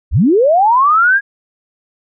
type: linear sweep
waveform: sine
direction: up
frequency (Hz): 38.89 to 1661.2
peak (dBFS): -7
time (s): 0.11-1.21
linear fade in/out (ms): 50
effects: none